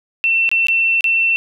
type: tone with dropouts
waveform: sine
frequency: 2693 Hz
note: E7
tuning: 36 cents sharp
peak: -12 dBFS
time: 0.24-1.36 s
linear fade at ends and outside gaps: 0 ms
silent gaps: 0.491-0.515 / 0.669-0.684 / 1.008-1.042 s
effects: none